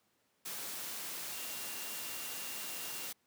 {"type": "tone in noise", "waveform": "sine", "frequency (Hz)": 2777, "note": "F7", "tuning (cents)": -10, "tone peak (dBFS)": -51, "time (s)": [1.32, 3.08], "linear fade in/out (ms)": 10, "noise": "white", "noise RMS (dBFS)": -42, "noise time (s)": [0.45, 3.13], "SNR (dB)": -12, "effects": ["pink hiss -75 dBFS RMS until 3.26 s", "high-pass 150 Hz 12 dB/octave"]}